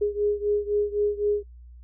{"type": "beating tone pair", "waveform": "sine", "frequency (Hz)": [412.4, 416.3], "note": ["G#4", "G#4"], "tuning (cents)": [-12, 4], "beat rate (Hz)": 3.9, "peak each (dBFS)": [-24, -26], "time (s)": [0.01, 1.43], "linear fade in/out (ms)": 10, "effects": ["noise-tail reverb RT60 0.1 s tail -23 dB re dry", "added 60 Hz sine -43 dBFS peak until 1.83 s"]}